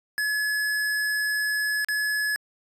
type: tone with dropouts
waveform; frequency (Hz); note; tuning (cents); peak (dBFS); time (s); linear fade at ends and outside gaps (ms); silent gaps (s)
square; 1703; G#6; +43; -24; 0.18-2.36; 0; 1.846-1.886
effects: resampled to 32000 Hz